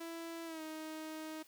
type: tone with pitch glide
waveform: sawtooth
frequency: 331.9 to 313.6 Hz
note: E4 to D#4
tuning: +12 to +14 cents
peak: -39 dBFS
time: 0-1.43 s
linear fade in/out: 10 ms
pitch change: -98 cents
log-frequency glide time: 0.45-0.62 s
effects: white hiss -64 dBFS RMS until 1.47 s